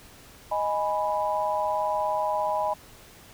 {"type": "chord", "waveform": "sine", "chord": "G# minor", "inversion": "second", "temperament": "equal", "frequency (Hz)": [622.3, 830.6, 987.8], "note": ["D#5", "G#5", "B5"], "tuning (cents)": [0, 0, 0], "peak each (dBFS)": -28, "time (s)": [0.51, 2.74], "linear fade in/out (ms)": 10, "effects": ["pink hiss -50 dBFS RMS until 3.33 s"]}